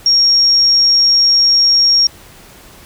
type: tone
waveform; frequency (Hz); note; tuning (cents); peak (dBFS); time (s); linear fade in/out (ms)
sine; 5570; F8; -5; -7; 0.06-2.07; 2
effects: pink hiss -40 dBFS RMS until 2.85 s